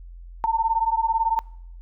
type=beating tone pair; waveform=sine; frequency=894 / 912 Hz; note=A5 / A#5; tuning=+27 / -38 cents; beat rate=18 Hz; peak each=-22 dBFS; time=0.44-1.39 s; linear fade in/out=0 ms; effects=noise-tail reverb RT60 0.7 s tail -25 dB re dry + added 43 Hz sine -38 dBFS peak until 1.81 s